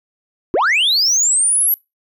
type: linear sweep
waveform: sine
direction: up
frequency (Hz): 293.7 to 11840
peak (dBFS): -9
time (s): 0.54-1.74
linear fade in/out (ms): 0
effects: noise-tail reverb RT60 0.2 s tail -25 dB re dry + tanh soft clip ceiling -11 dBFS